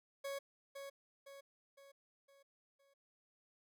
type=tone with echo; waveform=40% pulse; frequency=554.4 Hz; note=C#5; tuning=in tune; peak=-40 dBFS; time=0.24-0.39 s; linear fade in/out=10 ms; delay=510 ms; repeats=5; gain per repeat=-6 dB; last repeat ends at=2.94 s; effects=none